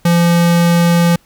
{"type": "tone", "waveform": "square", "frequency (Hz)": 171.3, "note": "F3", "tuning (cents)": -33, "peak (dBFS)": -9, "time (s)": [0.05, 1.16], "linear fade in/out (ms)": 5, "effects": ["pink hiss -52 dBFS RMS until 1.25 s"]}